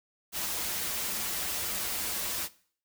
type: noise with comb filter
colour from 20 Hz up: white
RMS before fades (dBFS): -33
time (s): 0.32-2.49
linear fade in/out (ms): 50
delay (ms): 7.5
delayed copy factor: -0.5
effects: noise-tail reverb RT60 0.5 s tail -19 dB re dry